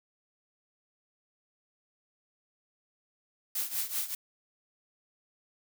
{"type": "noise with tremolo", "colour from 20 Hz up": "blue", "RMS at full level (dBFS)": -30, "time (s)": [3.55, 4.15], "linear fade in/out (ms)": 5, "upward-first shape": "triangle", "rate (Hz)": 5.2, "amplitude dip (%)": 85, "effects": []}